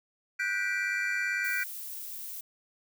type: chord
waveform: triangle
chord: G major seventh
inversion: third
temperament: just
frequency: 1470 / 1568 / 1960 / 2352 Hz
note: F#6 / G6 / B6 / D7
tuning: -12 / 0 / -14 / +2 cents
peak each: -32 dBFS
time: 0.39-1.64 s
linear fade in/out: 10 ms
type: noise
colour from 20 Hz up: violet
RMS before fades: -40 dBFS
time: 1.44-2.41 s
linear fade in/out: 5 ms
effects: none